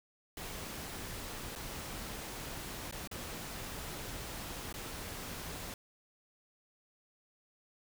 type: noise with dropouts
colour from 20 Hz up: pink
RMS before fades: -43 dBFS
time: 0.37-5.74 s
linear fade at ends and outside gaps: 2 ms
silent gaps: 1.553-1.559 / 2.912-2.924 / 3.075-3.113 / 4.727-4.74 s
effects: none